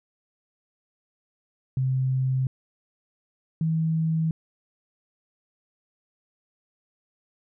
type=tone pair in turn; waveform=sine; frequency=130.81 / 160.94 Hz; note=C3 / E3; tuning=0 / -41 cents; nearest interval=major third; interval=359 cents; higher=second; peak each=-21 dBFS; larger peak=neither; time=1.77-2.47 / 3.61-4.31 s; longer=neither; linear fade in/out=2 ms; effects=none